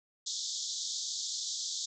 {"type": "band-pass noise", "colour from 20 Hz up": "white", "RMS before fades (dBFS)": -37, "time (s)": [0.26, 1.86], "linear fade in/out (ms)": 10, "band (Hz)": [3400, 7300], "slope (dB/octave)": 96, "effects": []}